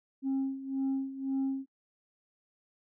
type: tone with tremolo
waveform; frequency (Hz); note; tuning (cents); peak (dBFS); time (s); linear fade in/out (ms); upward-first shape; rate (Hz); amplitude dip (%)
sine; 269.1; C4; +49; -25; 0.22-1.66; 50; sine; 1.9; 80
effects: noise-tail reverb RT60 0.1 s tail -23 dB re dry + tanh soft clip ceiling -26 dBFS